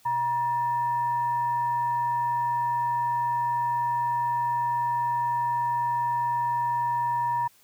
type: tone with frequency modulation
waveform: sine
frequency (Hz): 950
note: A#5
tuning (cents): +33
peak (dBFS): -23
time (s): 0.05-7.48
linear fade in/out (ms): 10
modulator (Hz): 824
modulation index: 0.26
effects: white hiss -59 dBFS RMS until 7.63 s

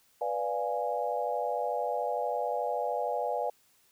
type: chord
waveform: sine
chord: B diminished seventh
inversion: none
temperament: equal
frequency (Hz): 493.9 / 587.3 / 698.5 / 830.6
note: B4 / D5 / F5 / Ab5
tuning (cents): 0 / 0 / 0 / 0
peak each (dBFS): -34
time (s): 0.21-3.5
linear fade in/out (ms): 5
effects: white hiss -66 dBFS RMS until 3.91 s

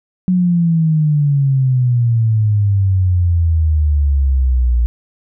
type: exponential sweep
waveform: sine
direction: down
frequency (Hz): 185 to 58.27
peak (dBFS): -10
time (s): 0.28-4.86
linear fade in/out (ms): 0
effects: none

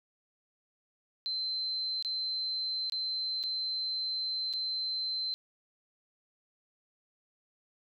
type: tone with dropouts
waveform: sine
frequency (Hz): 4090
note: C8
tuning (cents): -40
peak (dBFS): -31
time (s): 1.26-5.34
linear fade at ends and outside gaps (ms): 0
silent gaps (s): 2.025-2.048 / 2.898-2.922 / 3.43-3.437 / 4.529-4.536
effects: none

